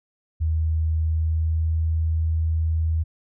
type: tone with pitch glide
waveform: sine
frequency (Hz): 79.6 to 80.43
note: D#2 to E2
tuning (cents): +40 to -42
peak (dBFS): -19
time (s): 0.4-3.04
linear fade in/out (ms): 20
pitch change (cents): +18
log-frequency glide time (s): 0.96-1.74
effects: none